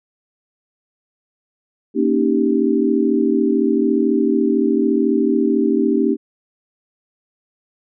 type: chord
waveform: sine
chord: Eb dominant seventh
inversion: second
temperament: equal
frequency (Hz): 233.1 / 277.2 / 311.1 / 392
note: Bb3 / Db4 / Eb4 / G4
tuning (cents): 0 / 0 / 0 / 0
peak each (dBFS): -19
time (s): 1.94-6.17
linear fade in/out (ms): 50
effects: none